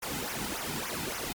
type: noise with flanger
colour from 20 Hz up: pink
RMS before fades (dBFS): -35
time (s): 0.02-1.33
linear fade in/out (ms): 10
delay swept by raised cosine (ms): 0.23 to 1.83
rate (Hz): 3.5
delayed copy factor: -0.8
effects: MP3 96 kbps